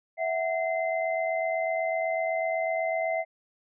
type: tone cluster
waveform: sine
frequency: 655 / 743 / 2068 Hz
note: E5 / F#5 / C7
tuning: -11 / +7 / -21 cents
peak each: -27 / -32 / -33 dBFS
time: 0.17-3.25 s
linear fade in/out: 50 ms
effects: none